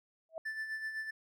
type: tone with exponential growth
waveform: sine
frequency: 648 Hz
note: E5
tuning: 30 cents flat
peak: -34 dBFS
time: 0.29-0.38 s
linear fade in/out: 1 ms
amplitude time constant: 18 ms
type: tone with tremolo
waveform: triangle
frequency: 1760 Hz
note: A6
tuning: in tune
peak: -33 dBFS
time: 0.45-1.11 s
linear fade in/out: 10 ms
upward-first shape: sine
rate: 7.9 Hz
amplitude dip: 55%
effects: none